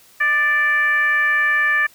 sine tone with frequency modulation, 1762 Hz, A6, 2 cents sharp, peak -14 dBFS, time 0.2-1.87 s, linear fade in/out 10 ms, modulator 571 Hz, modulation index 0.64, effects white hiss -50 dBFS RMS until 1.94 s

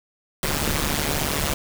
pink noise with amplitude modulation, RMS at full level -20 dBFS, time 0.43-1.54 s, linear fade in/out 2 ms, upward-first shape sine, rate 147 Hz, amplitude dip 90%, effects none

